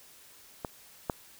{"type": "clicks", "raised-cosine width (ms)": 1, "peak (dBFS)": [-19, -14], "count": 2, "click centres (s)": [0.648, 1.098], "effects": ["white hiss -55 dBFS RMS until 1.39 s"]}